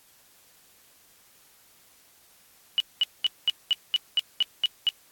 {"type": "tone bursts", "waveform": "sine", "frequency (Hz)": 2946, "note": "F#7", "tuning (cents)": -8, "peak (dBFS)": -18, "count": 10, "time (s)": [2.78, 4.89], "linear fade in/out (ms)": 0, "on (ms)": 22, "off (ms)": 210, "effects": ["white hiss -58 dBFS RMS until 5.11 s", "AAC 64 kbps"]}